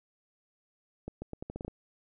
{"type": "accelerating click train", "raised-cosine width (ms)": 2, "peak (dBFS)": -25, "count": 9, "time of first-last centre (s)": [1.08, 1.68], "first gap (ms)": 140, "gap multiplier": 0.81, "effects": []}